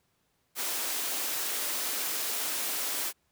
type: high-pass noise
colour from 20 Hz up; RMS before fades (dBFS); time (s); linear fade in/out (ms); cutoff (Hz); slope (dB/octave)
white; -32; 0.55-3.13; 50; 260; 24
effects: pink hiss -73 dBFS RMS until 3.31 s + high-pass 60 Hz 12 dB/octave